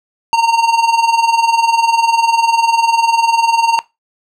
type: tone with tremolo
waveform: square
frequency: 920 Hz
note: A#5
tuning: 23 cents flat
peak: -7 dBFS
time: 0.33-3.79 s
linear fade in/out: 0 ms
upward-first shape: triangle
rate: 20 Hz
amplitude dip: 85%
effects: noise-tail reverb RT60 0.2 s tail -19 dB re dry + low-pass 6000 Hz 12 dB/octave